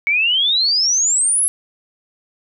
sine exponential sweep, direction up, 2217 to 11175 Hz, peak -13 dBFS, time 0.07-1.48 s, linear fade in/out 0 ms, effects none

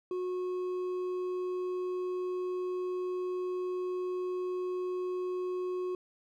triangle tone with hard clipping, 364.7 Hz, F#4, 25 cents flat, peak -33 dBFS, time 0.11-5.95 s, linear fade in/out 2 ms, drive 8 dB, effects none

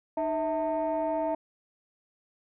sine tone cluster, 305.9 / 648 / 903 Hz, D#4 / E5 / A5, -29 / -30 / +45 cents, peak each -32 / -27 / -31 dBFS, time 0.17-1.35 s, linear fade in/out 5 ms, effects tanh soft clip ceiling -21 dBFS

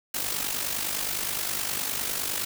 white noise with amplitude modulation, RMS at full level -27 dBFS, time 0.14-2.45 s, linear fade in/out 5 ms, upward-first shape sine, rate 49.7 Hz, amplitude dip 60%, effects none

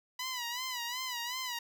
10% pulse tone with vibrato, 987.8 Hz, B5, in tune, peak -27 dBFS, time 0.19-1.59 s, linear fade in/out 5 ms, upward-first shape sine, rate 2.7 Hz, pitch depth 90 cents each way, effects none

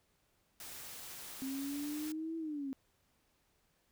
white noise, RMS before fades -48 dBFS, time 0.6-2.12 s, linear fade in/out 2 ms
sine exponential two-way sweep, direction up then down, 264.1 to 329.6 to 264.1 Hz, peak -37 dBFS, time 1.42-2.73 s, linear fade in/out 0 ms, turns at 2.37 s
effects pink hiss -75 dBFS RMS until 3.91 s

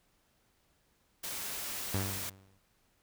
white noise, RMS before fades -39 dBFS, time 1.23-2.3 s, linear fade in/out 10 ms
sawtooth tone with exponential decay, 96.6 Hz, G2, 25 cents flat, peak -25 dBFS, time 1.94-2.59 s, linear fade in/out 5 ms, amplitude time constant 140 ms
effects pink hiss -72 dBFS RMS until 3.02 s

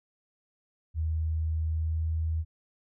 sine tone with pitch glide, 79.6 to 80.29 Hz, D#2 to E2, +40 to -45 cents, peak -26 dBFS, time 0.94-2.45 s, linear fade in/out 50 ms, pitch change +15 cents, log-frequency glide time 1.67-2.03 s, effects none

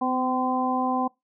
harmonic tone with a mistuned harmonic, 256.7 Hz, C4, 33 cents flat, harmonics 1 / 2 / 3 / 4, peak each -26 / -33 / -26 / -28 dBFS, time 0.01-1.08 s, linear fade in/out 10 ms, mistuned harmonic 1, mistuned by -16 cents, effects noise-tail reverb RT60 0.2 s tail -24 dB re dry

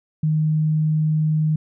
sine tone, 155.1 Hz, D#3, 5 cents flat, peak -16 dBFS, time 0.23-1.56 s, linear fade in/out 5 ms, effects none

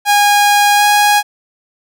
sawtooth tone with pitch glide, 820 to 826.7 Hz, G#5 to G#5, -22 to -8 cents, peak -4 dBFS, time 0.05-1.23 s, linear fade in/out 50 ms, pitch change +14 cents, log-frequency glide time 0.76-0.84 s, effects none

